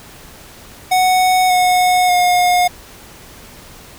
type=tone with pitch steps; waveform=square; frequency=740 / 728.5 / 717.3 Hz; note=F#5 / F#5 / F5; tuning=0 / -27 / +46 cents; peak=-11 dBFS; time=0.91-2.68 s; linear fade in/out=10 ms; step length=590 ms; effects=pink hiss -39 dBFS RMS until 3.98 s